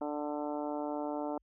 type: harmonic tone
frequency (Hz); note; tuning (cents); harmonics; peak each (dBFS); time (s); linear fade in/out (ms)
148; D3; +14; 2 / 3 / 4 / 5 / 6 / 7 / 8 / 9; -37 / -43 / -39 / -42 / -42 / -51 / -55 / -52; 0.01-1.38; 5
effects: added 50 Hz sine -70 dBFS peak until 1.42 s